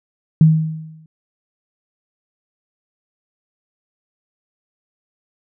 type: tone with exponential decay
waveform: sine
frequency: 158.2 Hz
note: D#3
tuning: 29 cents sharp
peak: -4 dBFS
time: 0.41-1.06 s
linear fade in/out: 2 ms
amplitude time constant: 140 ms
effects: none